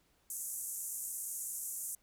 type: band-pass noise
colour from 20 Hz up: white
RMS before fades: -41 dBFS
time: 0.3-1.95 s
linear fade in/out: 2 ms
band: 6700 to 13000 Hz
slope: 48 dB/octave
effects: pink hiss -72 dBFS RMS until 2.02 s